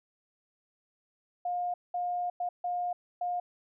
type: tone bursts at uneven times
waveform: sine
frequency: 711 Hz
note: F5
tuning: 31 cents sharp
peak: -29 dBFS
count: 5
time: 1.45-1.74 / 1.94-2.3 / 2.4-2.49 / 2.64-2.93 / 3.21-3.4 s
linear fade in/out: 5 ms
effects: none